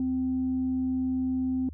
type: tone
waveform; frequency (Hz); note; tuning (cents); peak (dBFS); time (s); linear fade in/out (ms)
sine; 258.6; C4; -20; -24; 0-1.69; 2
effects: tanh soft clip ceiling -21 dBFS + added 77 Hz sine -39 dBFS peak until 1.73 s